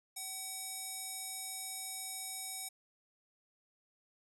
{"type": "tone with band-pass filter", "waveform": "square", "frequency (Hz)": 759, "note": "F#5", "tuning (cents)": 44, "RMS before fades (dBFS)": -43, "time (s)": [0.16, 2.69], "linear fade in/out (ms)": 10, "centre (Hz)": 9300, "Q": 1.9, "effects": []}